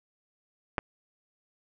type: clicks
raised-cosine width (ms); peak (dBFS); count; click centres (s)
0.5; -11 / -30; 2; 0.782 / 0.789
effects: none